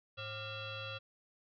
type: tone with frequency modulation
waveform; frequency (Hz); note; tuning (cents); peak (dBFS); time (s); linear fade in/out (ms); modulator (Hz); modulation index
sine; 1396.9; F6; 0; -40; 0.17-0.99; 20; 645; 3.7
effects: none